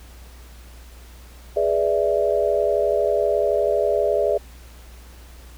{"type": "chord", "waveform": "sine", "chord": "E dominant seventh", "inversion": "first", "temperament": "equal", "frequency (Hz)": [415.3, 493.9, 587.3, 659.3], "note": ["G#4", "B4", "D5", "E5"], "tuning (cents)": [0, 0, 0, 0], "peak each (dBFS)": [-22, -26, -21, -23], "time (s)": [1.56, 4.38], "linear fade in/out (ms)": 10, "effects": ["added 60 Hz sine -41 dBFS peak until 5.57 s", "pink hiss -49 dBFS RMS until 5.57 s"]}